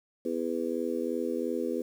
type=harmonic tone; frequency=82.9 Hz; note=E2; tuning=10 cents sharp; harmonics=3 / 4 / 5 / 6; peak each=-34 / -34 / -34 / -34 dBFS; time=0.25-1.82 s; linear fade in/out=5 ms; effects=9-bit